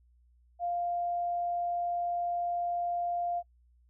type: tone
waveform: sine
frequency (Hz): 698.5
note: F5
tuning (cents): 0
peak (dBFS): -29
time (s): 0.59-3.43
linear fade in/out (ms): 50
effects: noise-tail reverb RT60 0.1 s tail -26 dB re dry + added 60 Hz sine -61 dBFS peak until 3.89 s